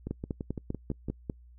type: two click trains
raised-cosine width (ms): 3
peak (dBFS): -19 / -22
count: 7 / 7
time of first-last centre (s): 0.11-1.298 / 0.07-1.085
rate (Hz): 5.05 / 5.91
effects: noise-tail reverb RT60 0.1 s tail -26 dB re dry + added 60 Hz sine -51 dBFS peak until 1.58 s